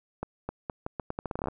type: accelerating click train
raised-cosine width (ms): 1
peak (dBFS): -18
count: 16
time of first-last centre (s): 0.23-1.484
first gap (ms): 260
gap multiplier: 0.8
effects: none